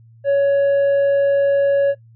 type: tone with tanh clipping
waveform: sine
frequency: 559 Hz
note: C#5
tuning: 14 cents sharp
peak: -13 dBFS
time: 0.24-1.95 s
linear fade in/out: 50 ms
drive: 4 dB
effects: noise-tail reverb RT60 0.1 s tail -18 dB re dry + added 114 Hz sine -44 dBFS peak until 2.15 s